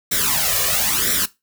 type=noise with flanger; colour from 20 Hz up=white; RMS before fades=-19 dBFS; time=0.11-1.26 s; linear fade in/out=10 ms; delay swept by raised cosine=0.53 to 1.73 ms; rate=1 Hz; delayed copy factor=+0.8; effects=noise-tail reverb RT60 0.2 s tail -18 dB re dry